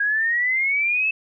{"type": "exponential sweep", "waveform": "sine", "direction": "up", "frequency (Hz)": [1630, 2637], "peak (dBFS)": -18, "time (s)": [0, 1.11], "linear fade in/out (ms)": 5, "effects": []}